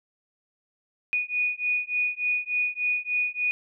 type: beating tone pair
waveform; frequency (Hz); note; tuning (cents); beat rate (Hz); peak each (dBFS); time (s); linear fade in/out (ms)
sine; 2466 / 2469.4; D#7 / D#7; -16 / -14; 3.4; -27; 1.13-3.51; 0
effects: none